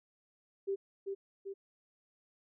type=tone with echo; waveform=sine; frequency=392.7 Hz; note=G4; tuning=3 cents sharp; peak=-31 dBFS; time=0.67-0.76 s; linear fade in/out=20 ms; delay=390 ms; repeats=2; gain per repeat=-4 dB; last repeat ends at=1.54 s; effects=none